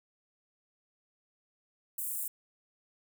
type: high-pass noise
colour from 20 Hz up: white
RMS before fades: -36 dBFS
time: 1.98-2.28 s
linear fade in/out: 5 ms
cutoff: 8000 Hz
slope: 48 dB/octave
effects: none